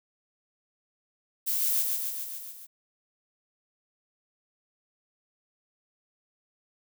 violet noise with echo, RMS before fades -28 dBFS, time 1.46-1.83 s, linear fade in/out 20 ms, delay 140 ms, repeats 6, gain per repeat -3 dB, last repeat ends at 2.67 s, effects none

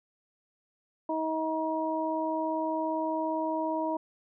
harmonic tone, 317.5 Hz, D#4, 35 cents sharp, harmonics 1 / 2 / 3, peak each -32 / -32 / -32 dBFS, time 1.09-3.97 s, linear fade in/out 5 ms, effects none

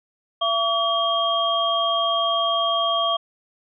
sine tone cluster, 675 / 1139 / 3225 Hz, E5 / C#6 / G7, +41 / +47 / +48 cents, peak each -23 dBFS, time 0.41-3.17 s, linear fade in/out 10 ms, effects none

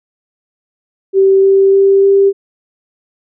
sine tone with pitch steps, 387.1 / 389.6 / 392.1 / 394.5 Hz, G4 / G4 / G4 / G4, -22 / -11 / 0 / +11 cents, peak -5 dBFS, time 1.13-2.33 s, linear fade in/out 50 ms, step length 300 ms, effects none

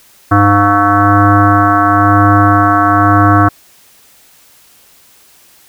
sine tone with frequency modulation, 710 Hz, F5, 28 cents sharp, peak -5 dBFS, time 0.31-3.49 s, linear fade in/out 10 ms, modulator 203 Hz, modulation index 3.6, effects white hiss -45 dBFS RMS until 5.68 s

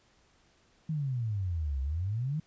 sine exponential two-way sweep, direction down then up, 162.5 to 64.9 to 162.5 Hz, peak -29 dBFS, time 0.89-2.4 s, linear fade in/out 5 ms, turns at 1.81 s, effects pink hiss -66 dBFS RMS until 2.46 s + resampled to 16000 Hz

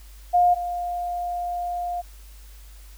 sine tone pair in turn, 710 / 705.1 Hz, F5 / F5, +28 / +16 cents, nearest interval unison, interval 12 cents, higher first, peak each -14 / -25 dBFS, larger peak first, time 0.33-0.55 / 0.55-2.02 s, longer second, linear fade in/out 20 ms, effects added 50 Hz sine -42 dBFS peak until 2.97 s + white hiss -53 dBFS RMS until 2.97 s

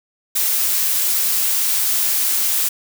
blue noise, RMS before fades -18 dBFS, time 0.35-2.69 s, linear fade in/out 10 ms, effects none

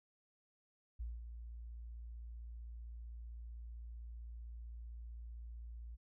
sine tone with ADSR envelope, 57.8 Hz, A#1, 14 cents flat, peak -39 dBFS, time 0.99-5.97 s, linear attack 15 ms, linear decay 200 ms, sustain -7 dB, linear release 30 ms, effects none

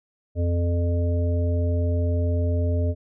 harmonic tone, 86.4 Hz, F2, 18 cents flat, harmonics 1 / 3 / 5 / 7, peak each -20 / -31 / -33 / -32 dBFS, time 0.35-2.95 s, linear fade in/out 50 ms, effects none

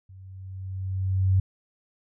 sine tone with level ramp, 94.7 Hz, F#2, 41 cents sharp, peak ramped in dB -44 to -16 dBFS, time 0.09-1.4 s, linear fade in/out 5 ms, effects none

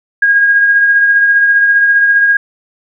sine tone with tremolo, 1633 Hz, G#6, 30 cents flat, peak -4 dBFS, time 0.22-2.37 s, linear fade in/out 5 ms, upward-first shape triangle, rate 15 Hz, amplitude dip 40%, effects none

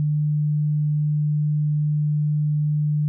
sine tone, 149.8 Hz, D3, 35 cents sharp, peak -18 dBFS, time 0-3.08 s, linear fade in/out 0 ms, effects none

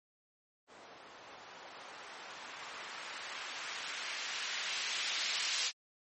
violet noise with low-pass filter sweep, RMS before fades -41 dBFS, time 0.67-5.72 s, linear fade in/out 50 ms, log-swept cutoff 580 to 3500 Hz, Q 0.8, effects MP3 32 kbps

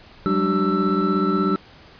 triangle tone cluster, 184.2 / 200.7 / 296.5 / 382.4 / 1328 Hz, F#3 / G3 / D4 / G4 / E6, -7 / +41 / +17 / -43 / +12 cents, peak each -22 dBFS, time 0.26-1.56 s, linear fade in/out 0 ms, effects pink hiss -47 dBFS RMS until 1.99 s + resampled to 11025 Hz

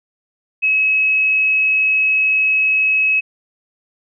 sine tone, 2567 Hz, E7, 47 cents flat, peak -12 dBFS, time 0.62-3.21 s, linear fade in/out 20 ms, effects none

